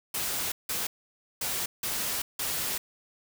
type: noise bursts at uneven times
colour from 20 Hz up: white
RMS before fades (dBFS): -31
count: 5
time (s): 0.14-0.52 / 0.69-0.87 / 1.41-1.66 / 1.83-2.22 / 2.39-2.78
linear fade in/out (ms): 5
effects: none